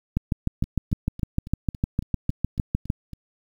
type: two click trains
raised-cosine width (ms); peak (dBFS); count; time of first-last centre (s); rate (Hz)
5; -24 / -9; 10 / 19; 0.64-3.133 / 0.17-2.901; 3.61 / 6.59
effects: 8-bit